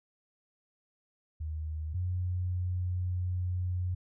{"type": "tone pair in turn", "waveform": "sine", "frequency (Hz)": [78.1, 90.34], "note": ["D#2", "F#2"], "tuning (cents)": [7, -41], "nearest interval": "minor third", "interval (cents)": 252, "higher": "second", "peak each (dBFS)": [-33, -29], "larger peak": "second", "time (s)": [[1.4, 1.94], [1.94, 3.95]], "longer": "second", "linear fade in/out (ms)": 10, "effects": []}